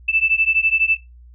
sine beating tone pair, 2637 / 2649 Hz, E7 / E7, 0 / +8 cents, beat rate 12 Hz, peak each -18 dBFS, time 0.08-0.97 s, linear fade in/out 10 ms, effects noise-tail reverb RT60 0.2 s tail -17 dB re dry + added 60 Hz sine -41 dBFS peak until 1.34 s

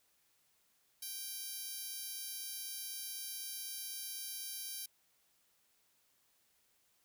10% pulse tone with high-pass filter, 784 Hz, G5, in tune, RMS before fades -44 dBFS, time 1.02-4.86 s, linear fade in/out 5 ms, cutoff 7500 Hz, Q 0.91, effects white hiss -74 dBFS RMS until 7.04 s

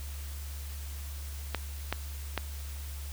clicks, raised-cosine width 0.3 ms, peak -13 dBFS, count 3, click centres 1.547 / 1.926 / 2.377 s, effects added 71 Hz sine -37 dBFS peak until 3.12 s + white hiss -48 dBFS RMS until 3.12 s

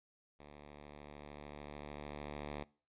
5% pulse tone with level ramp, 73.42 Hz, D2, in tune, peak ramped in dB -43 to -30 dBFS, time 0.39-2.64 s, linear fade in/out 10 ms, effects noise-tail reverb RT60 0.4 s tail -23 dB re dry + resampled to 8000 Hz

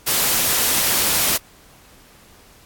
white noise, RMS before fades -18 dBFS, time 0.06-1.38 s, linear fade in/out 20 ms, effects pink hiss -49 dBFS RMS until 2.65 s + AAC 64 kbps

